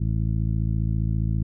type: harmonic tone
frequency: 54.9 Hz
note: A1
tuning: 3 cents flat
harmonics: 1 / 2 / 3 / 4 / 5 / 6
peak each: -25 / -24 / -28 / -35 / -44 / -42 dBFS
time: 0-1.43 s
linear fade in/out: 10 ms
effects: none